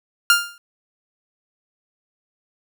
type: tone with exponential decay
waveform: sawtooth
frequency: 1400 Hz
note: F6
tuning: 4 cents sharp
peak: -5 dBFS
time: 0.3-0.58 s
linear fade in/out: 1 ms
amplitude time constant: 60 ms
effects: none